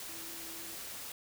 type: tone in noise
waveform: sine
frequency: 330.1 Hz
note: E4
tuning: 2 cents sharp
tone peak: -53 dBFS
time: 0.09-0.75 s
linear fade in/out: 2 ms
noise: white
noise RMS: -44 dBFS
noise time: 0-1.12 s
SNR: -12 dB
effects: none